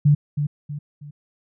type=tone with echo; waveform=sine; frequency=146.4 Hz; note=D3; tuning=5 cents flat; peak=-11 dBFS; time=0.05-0.15 s; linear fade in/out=10 ms; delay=320 ms; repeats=3; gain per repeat=-8 dB; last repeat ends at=1.11 s; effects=none